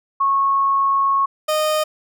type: tone pair in turn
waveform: sine / 30% pulse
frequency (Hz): 1098 / 616.2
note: C#6 / D#5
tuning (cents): -17 / -17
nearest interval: minor seventh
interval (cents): 1000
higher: first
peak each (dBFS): -14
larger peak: neither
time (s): 0.2-1.26 / 1.48-1.84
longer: first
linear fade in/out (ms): 10
effects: none